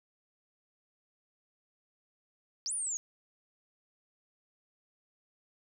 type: linear two-way sweep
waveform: sine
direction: up then down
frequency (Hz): 4507 to 9940 to 6450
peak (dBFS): -32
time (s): 2.66-2.97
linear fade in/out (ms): 0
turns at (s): 2.73
effects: none